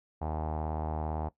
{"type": "tone with low-pass filter", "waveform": "sawtooth", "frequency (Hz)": 77.78, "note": "D#2", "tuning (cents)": 0, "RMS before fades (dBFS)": -34, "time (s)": [0.21, 1.29], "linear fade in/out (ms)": 10, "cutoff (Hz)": 810, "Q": 4.6, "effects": ["noise-tail reverb RT60 0.1 s tail -17 dB re dry"]}